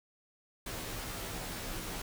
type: noise with comb filter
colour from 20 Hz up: pink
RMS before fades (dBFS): -40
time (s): 0.66-2.02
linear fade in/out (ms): 5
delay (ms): 14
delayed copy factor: -0.95
effects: none